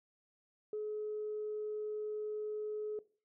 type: tone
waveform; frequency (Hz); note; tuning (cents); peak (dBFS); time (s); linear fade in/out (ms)
sine; 424.9; G#4; +40; -35; 0.73-2.99; 2
effects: noise-tail reverb RT60 0.4 s tail -19 dB re dry + tanh soft clip ceiling -31 dBFS